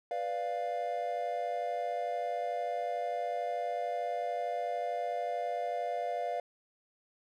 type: chord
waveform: triangle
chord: B diminished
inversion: none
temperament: equal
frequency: 493.9 / 587.3 / 698.5 Hz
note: B4 / D5 / F5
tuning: 0 / 0 / 0 cents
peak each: -37 / -36 / -32 dBFS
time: 0.11-6.4 s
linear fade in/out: 2 ms
effects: none